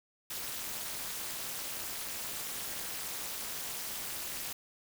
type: noise with amplitude modulation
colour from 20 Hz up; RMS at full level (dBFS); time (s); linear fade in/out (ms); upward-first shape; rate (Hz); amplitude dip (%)
white; -35; 0.3-4.53; 5; sine; 280; 100
effects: none